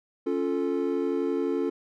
triangle chord, Db augmented, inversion none, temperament equal, 277.2 / 349.2 / 440 Hz, Db4 / F4 / A4, 0 / 0 / 0 cents, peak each -27 dBFS, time 0.26-1.7 s, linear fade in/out 10 ms, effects none

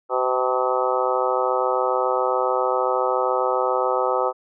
harmonic tone with a mistuned harmonic, 127.3 Hz, C3, 47 cents flat, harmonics 3 / 4 / 5 / 6 / 7 / 8 / 9 / 10, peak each -27 / -23 / -28 / -27 / -27 / -32 / -29 / -27 dBFS, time 0.09-4.33 s, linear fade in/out 50 ms, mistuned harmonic 6, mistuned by +30 cents, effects none

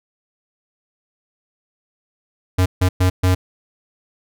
square tone bursts at uneven times, 91.9 Hz, F#2, 11 cents flat, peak -13 dBFS, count 4, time 2.58-2.66 / 2.81-2.89 / 3-3.1 / 3.23-3.35 s, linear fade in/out 10 ms, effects none

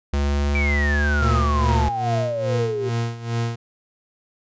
square tone with pitch glide, 71.1 to 73.1 Hz, C#2 to D2, +45 to -7 cents, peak -19 dBFS, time 0.13-1.89 s, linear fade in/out 5 ms, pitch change +48 cents, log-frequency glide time 0.24-1.09 s
sine exponential sweep, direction down, 2349 to 380 Hz, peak -22 dBFS, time 0.55-2.89 s, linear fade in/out 2 ms
40% pulse tone with tremolo, 116.54 Hz, A#2, in tune, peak -19 dBFS, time 1.21-3.56 s, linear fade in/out 10 ms, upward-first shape sine, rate 2.4 Hz, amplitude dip 80%
effects resampled to 16000 Hz

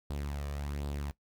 sawtooth tone with flanger, 71.7 Hz, D2, 41 cents flat, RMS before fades -37 dBFS, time 0.1-1.11 s, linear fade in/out 0 ms, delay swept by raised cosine 0.23 to 1.73 ms, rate 1.3 Hz, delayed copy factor +0.5, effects noise-tail reverb RT60 0.1 s tail -18 dB re dry

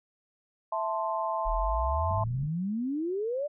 sine chord, A minor, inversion second, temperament equal, 659.3 / 880 / 1046.5 Hz, E5 / A5 / C6, 0 / 0 / 0 cents, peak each -32 dBFS, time 0.72-2.24 s, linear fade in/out 5 ms
sine exponential sweep, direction up, 36.61 to 607 Hz, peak -28 dBFS, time 1.45-3.48 s, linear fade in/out 20 ms
pink low-pass noise, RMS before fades -41 dBFS, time 2.1-2.48 s, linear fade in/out 10 ms, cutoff 220 Hz, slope 48 dB/octave
effects none

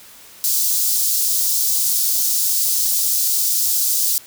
white high-pass noise, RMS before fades -18 dBFS, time 0.44-4.18 s, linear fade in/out 0 ms, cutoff 4600 Hz, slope 24 dB/octave, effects white hiss -43 dBFS RMS until 4.26 s

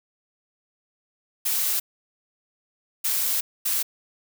blue noise bursts at uneven times, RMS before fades -24 dBFS, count 3, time 1.45-1.8 / 3.04-3.41 / 3.65-3.83 s, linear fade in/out 10 ms, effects none

